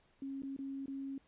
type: tone with dropouts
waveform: sine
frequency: 272.4 Hz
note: C#4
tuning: 30 cents flat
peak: -39 dBFS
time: 0.22-1.18 s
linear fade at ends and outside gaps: 2 ms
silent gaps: 0.421-0.433 / 0.565-0.589 / 0.859-0.88 s
effects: pink hiss -71 dBFS RMS until 1.27 s + resampled to 8000 Hz